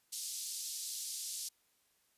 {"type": "band-pass noise", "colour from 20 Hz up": "pink", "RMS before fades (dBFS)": -42, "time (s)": [0.12, 1.49], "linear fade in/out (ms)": 10, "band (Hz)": [4500, 12000], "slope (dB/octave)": 24, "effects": ["white hiss -74 dBFS RMS until 2.17 s", "resampled to 32000 Hz"]}